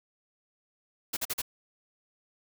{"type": "noise bursts", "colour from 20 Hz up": "white", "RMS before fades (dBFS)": -31, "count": 4, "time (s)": [1.13, 1.419], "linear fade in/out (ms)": 10, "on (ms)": 40, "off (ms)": 43, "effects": []}